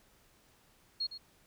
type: tone with echo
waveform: sine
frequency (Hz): 4296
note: C8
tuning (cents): +45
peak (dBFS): -31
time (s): 1-1.07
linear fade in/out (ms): 10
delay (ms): 110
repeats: 1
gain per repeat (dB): -11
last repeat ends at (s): 1.18
effects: pink hiss -66 dBFS RMS until 1.46 s